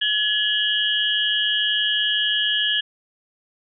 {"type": "tone cluster", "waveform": "sine", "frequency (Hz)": [1701, 2883, 3089, 3302], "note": ["G#6", "F#7", "G7", "G#7"], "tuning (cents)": [41, -46, -26, -11], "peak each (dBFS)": -24, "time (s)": [0.01, 2.81], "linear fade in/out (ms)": 10, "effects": []}